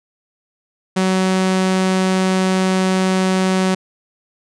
sawtooth tone, 187.6 Hz, F#3, 24 cents sharp, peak -10 dBFS, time 0.96-3.75 s, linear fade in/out 10 ms, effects resampled to 22050 Hz

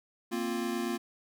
square chord, Bb suspended second, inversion none, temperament equal, 233.1 / 261.6 / 349.2 Hz, Bb3 / C4 / F4, 0 / 0 / 0 cents, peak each -35 / -38 / -35 dBFS, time 0.31-0.98 s, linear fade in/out 20 ms, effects none

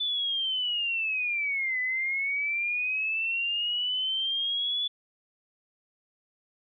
sine linear two-way sweep, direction down then up, 3511 to 1996 to 3454 Hz, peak -26 dBFS, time 0-4.88 s, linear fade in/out 10 ms, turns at 1.8 s, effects none

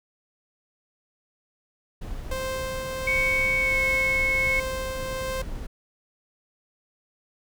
brown noise, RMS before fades -34 dBFS, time 2.01-5.67 s, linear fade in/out 10 ms
sawtooth tone with tremolo, 523.3 Hz, C5, in tune, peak -24 dBFS, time 2.31-5.42 s, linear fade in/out 5 ms, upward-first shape triangle, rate 1.4 Hz, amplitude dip 30%
sine tone with pitch glide, 2228 to 2191 Hz, C#7 to C#7, +8 to -21 cents, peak -21 dBFS, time 3.07-4.6 s, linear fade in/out 5 ms, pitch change -29 cents, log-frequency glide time 3.59-3.79 s
effects none

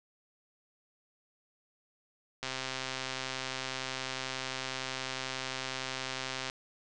click train, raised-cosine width 0.2 ms, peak -18 dBFS, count 534, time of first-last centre 2.43-6.499 s, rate 131 Hz, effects resampled to 22050 Hz

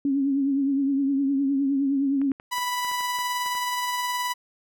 sine tone with vibrato, 275.7 Hz, C#4, 9 cents flat, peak -20 dBFS, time 0.05-2.32 s, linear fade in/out 2 ms, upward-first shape triangle, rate 9.7 Hz, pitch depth 63 cents each way
clicks, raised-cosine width 0.5 ms, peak -28 dBFS, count 10, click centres 2.216 / 2.317 / 2.399 / 2.583 / 2.848 / 2.915 / 3.008 / 3.188 / 3.462 / 3.552 s
sawtooth tone with tremolo, 987.8 Hz, B5, in tune, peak -20 dBFS, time 2.51-4.34 s, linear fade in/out 20 ms, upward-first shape triangle, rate 19 Hz, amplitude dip 30%
effects none

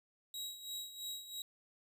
sawtooth tone with tremolo, 3837 Hz, A#7, 49 cents sharp, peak -37 dBFS, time 0.34-1.42 s, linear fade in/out 2 ms, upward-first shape sine, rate 3 Hz, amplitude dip 70%, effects none

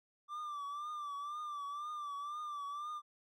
triangle tone with vibrato, 1174.7 Hz, D6, in tune, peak -38 dBFS, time 0.28-3.02 s, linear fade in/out 50 ms, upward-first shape triangle, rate 2 Hz, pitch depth 75 cents each way, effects none

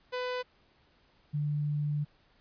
sawtooth / sine tone pair in turn, 500 / 147.71 Hz, B4 / D3, +21 / +10 cents, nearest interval octave + major sixth, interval 2111 cents, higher first, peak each -28 dBFS, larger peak neither, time 0.12-0.43 / 1.33-2.05 s, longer second, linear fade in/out 20 ms, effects pink hiss -66 dBFS RMS until 2.4 s + resampled to 11025 Hz

